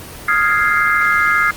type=chord; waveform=sine; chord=F minor seventh; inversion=third; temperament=equal; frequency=1244.5 / 1396.9 / 1661.2 / 2093 Hz; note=Eb6 / F6 / Ab6 / C7; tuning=0 / 0 / 0 / 0 cents; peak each=-17 dBFS; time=0.28-1.51 s; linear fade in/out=5 ms; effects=pink hiss -33 dBFS RMS until 1.56 s + Opus 24 kbps